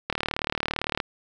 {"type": "click train", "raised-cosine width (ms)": 0.3, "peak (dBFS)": -9, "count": 35, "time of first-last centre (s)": [0.1, 1.002], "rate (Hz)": 37.7, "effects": []}